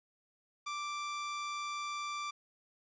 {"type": "tone", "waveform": "sawtooth", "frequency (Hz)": 1174.7, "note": "D6", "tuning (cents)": 0, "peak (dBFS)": -33, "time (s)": [0.66, 2.31], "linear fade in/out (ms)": 10, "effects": ["resampled to 16000 Hz", "11-bit"]}